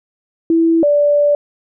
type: tone pair in turn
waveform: sine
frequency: 329.6 / 583.1 Hz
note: E4 / D5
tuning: 0 / -13 cents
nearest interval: minor seventh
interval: 987 cents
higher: second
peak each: -9 dBFS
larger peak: neither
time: 0.5-0.83 / 0.83-1.35 s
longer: second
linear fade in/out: 2 ms
effects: none